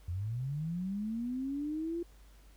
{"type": "linear sweep", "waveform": "sine", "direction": "up", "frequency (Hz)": [82.41, 346.5], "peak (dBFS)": -33, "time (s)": [0.08, 2.03], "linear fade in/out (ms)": 5, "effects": ["added 50 Hz sine -55 dBFS peak until 2.56 s", "pink hiss -65 dBFS RMS until 2.56 s"]}